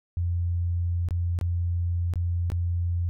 sine tone with dropouts, 86.8 Hz, F2, 10 cents flat, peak -23 dBFS, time 0.17-3.09 s, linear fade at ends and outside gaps 0 ms, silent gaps 1.087-1.108 / 1.389-1.412 / 2.137-2.157 / 2.501-2.519 s, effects none

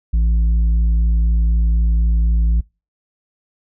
sine tone with tanh clipping, 56 Hz, A1, 31 cents sharp, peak -13 dBFS, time 0.13-2.61 s, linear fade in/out 10 ms, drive 5 dB, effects noise-tail reverb RT60 0.3 s tail -26 dB re dry

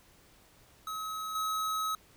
square tone with level steps, 1280 Hz, D#6, 49 cents sharp, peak -36 / -31 dBFS, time 0.87-1.95 s, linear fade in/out 2 ms, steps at 1.35 s, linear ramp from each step 5 ms, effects pink hiss -61 dBFS RMS until 2.16 s

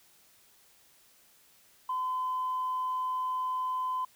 sine tone, 1020 Hz, C6, 44 cents flat, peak -28 dBFS, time 1.89-4.05 s, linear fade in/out 5 ms, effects tanh soft clip ceiling -25 dBFS + white hiss -62 dBFS RMS until 4.15 s

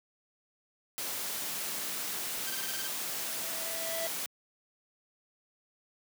white noise, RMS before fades -36 dBFS, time 0.98-4.26 s, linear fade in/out 0 ms
15% pulse tone bursts, 1565 Hz, G6, 3 cents flat, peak -31 dBFS, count 8, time 2.47-2.871 s, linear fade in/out 2 ms, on 30 ms, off 23 ms
square tone with exponential growth, 659.3 Hz, E5, in tune, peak -34 dBFS, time 2.55-4.07 s, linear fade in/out 2 ms, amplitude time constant 330 ms
effects high-pass 150 Hz 12 dB/octave

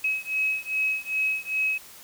sine beating tone pair, 2556 / 2558.5 Hz, D#7 / D#7, +46 / +48 cents, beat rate 2.5 Hz, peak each -27 dBFS, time 0.04-1.78 s, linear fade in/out 5 ms, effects white hiss -47 dBFS RMS until 2.03 s

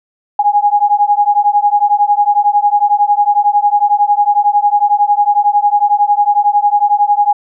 sine beating tone pair, 819 / 830 Hz, G#5 / G#5, -24 / -1 cents, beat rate 11 Hz, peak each -11 dBFS, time 0.39-7.33 s, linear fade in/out 5 ms, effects none

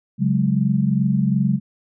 sine chord, C# suspended fourth, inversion none, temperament equal, 138.59 / 185 / 207.7 Hz, C#3 / F#3 / G#3, 0 / 0 / 0 cents, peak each -20 dBFS, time 0.18-1.6 s, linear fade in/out 50 ms, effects none

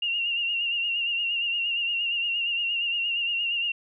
sine tone with vibrato, 2794 Hz, F7, in tune, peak -24 dBFS, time 0.02-3.72 s, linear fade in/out 5 ms, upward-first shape sine, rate 8.6 Hz, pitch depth 46 cents each way, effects none

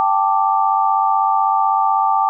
sine chord, G suspended second, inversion none, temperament equal, 784 / 880 / 1174.7 Hz, G5 / A5 / D6, 0 / 0 / 0 cents, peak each -17 / -17 / -18 dBFS, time 0-2.29 s, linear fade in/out 0 ms, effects none

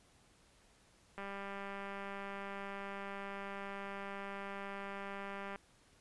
click train, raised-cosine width 0.5 ms, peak -30 dBFS, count 868, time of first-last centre 1.18-5.559 s, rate 198 Hz, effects pink hiss -67 dBFS RMS until 6 s + resampled to 24000 Hz

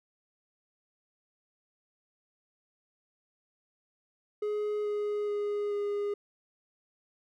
triangle tone with pitch steps, 419.4 / 416 / 412.7 / 409.3 Hz, G#4 / G#4 / G#4 / G#4, +17 / +3 / -11 / -25 cents, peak -27 dBFS, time 4.42-6.14 s, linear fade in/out 5 ms, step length 430 ms, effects none

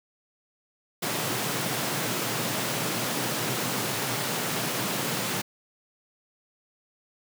pink high-pass noise, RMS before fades -29 dBFS, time 1.02-5.42 s, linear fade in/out 10 ms, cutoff 110 Hz, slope 96 dB/octave, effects none

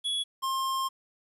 square tone pair in turn, 3375 / 1063.1 Hz, G#7 / C6, +27 / +27 cents, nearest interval octave + minor sixth, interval 2000 cents, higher first, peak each -28 dBFS, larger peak neither, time 0.04-0.24 / 0.42-0.89 s, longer second, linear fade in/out 20 ms, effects resampled to 32000 Hz + 10-bit

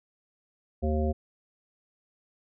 harmonic tone, 76.7 Hz, D#2, 24 cents flat, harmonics 1 / 3 / 5 / 7 / 9, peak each -26 / -31 / -33 / -34 / -36 dBFS, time 0.82-1.13 s, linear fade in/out 20 ms, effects none

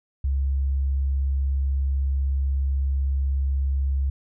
sine tone, 68.1 Hz, C#2, 30 cents flat, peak -20 dBFS, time 0.24-4.1 s, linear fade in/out 5 ms, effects none

